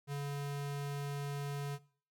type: tone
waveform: square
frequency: 142.3 Hz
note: C#3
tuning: 46 cents sharp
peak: -37 dBFS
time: 0.07-1.79 s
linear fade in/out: 50 ms
effects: noise-tail reverb RT60 0.5 s tail -20 dB re dry